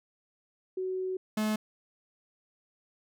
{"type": "tone pair in turn", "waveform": ["sine", "45% pulse"], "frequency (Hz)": [373.4, 214.9], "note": ["F#4", "A3"], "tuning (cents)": [16, -41], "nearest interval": "minor seventh", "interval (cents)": 957, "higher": "first", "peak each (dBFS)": [-30, -27], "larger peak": "second", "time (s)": [[0.77, 1.17], [1.37, 1.56]], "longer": "first", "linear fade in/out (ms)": 5, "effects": []}